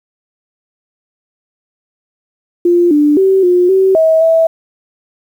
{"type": "tone with pitch steps", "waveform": "sine", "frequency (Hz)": [348.6, 295.4, 383.7, 357.3, 381.9, 642, 653], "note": ["F4", "D4", "G4", "F4", "G4", "E5", "E5"], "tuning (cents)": [-3, 10, -37, 40, -45, -46, -17], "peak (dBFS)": -6, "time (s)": [2.65, 4.47], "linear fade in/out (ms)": 5, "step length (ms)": 260, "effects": ["7-bit"]}